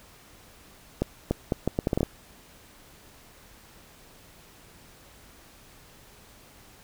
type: accelerating click train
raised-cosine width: 2 ms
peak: -10 dBFS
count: 10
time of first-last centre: 1.02-2.031 s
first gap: 290 ms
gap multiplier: 0.73
effects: pink hiss -53 dBFS RMS until 6.83 s